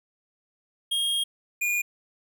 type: tone pair in turn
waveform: square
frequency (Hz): 3248 / 2433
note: G#7 / D#7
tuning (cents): -39 / -39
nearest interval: perfect fourth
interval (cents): 500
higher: first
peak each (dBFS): -24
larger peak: neither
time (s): 0.91-1.24 / 1.61-1.82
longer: first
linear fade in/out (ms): 10
effects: none